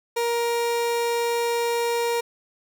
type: tone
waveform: 30% pulse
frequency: 470.4 Hz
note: A#4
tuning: 16 cents sharp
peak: -19 dBFS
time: 0.16-2.21 s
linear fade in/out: 10 ms
effects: none